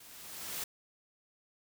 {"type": "noise with level ramp", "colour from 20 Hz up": "white", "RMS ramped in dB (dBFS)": [-55, -37], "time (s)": [0, 0.64], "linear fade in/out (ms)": 5, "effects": []}